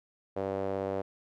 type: tone with band-pass filter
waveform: sawtooth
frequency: 97.1 Hz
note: G2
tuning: 16 cents flat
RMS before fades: -33 dBFS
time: 0.36-1.02 s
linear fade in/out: 10 ms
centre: 540 Hz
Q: 2.6
effects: none